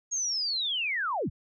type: linear sweep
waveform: sine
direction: down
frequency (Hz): 6645 to 44.94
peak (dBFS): -27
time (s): 0.11-1.3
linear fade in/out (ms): 20
effects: none